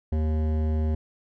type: tone with hard clipping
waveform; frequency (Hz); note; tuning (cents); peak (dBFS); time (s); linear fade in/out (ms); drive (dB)
triangle; 77.78; D#2; 0; -24; 0.12-0.95; 5; 18
effects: none